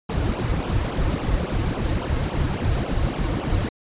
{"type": "noise with flanger", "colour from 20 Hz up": "brown", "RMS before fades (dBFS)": -23, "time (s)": [0.09, 3.69], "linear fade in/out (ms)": 5, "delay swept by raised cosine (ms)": [0.49, 5.19], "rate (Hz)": 3.6, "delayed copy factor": -1, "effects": ["resampled to 8000 Hz"]}